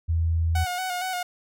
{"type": "tone", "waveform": "sine", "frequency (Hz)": 82.41, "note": "E2", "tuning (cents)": 0, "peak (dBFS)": -20, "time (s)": [0.08, 0.65], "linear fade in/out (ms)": 20}
{"type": "tone with vibrato", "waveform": "sawtooth", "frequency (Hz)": 732, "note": "F#5", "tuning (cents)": -19, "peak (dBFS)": -23, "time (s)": [0.55, 1.23], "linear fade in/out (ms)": 5, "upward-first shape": "square", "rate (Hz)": 4.3, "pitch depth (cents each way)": 35}
{"effects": []}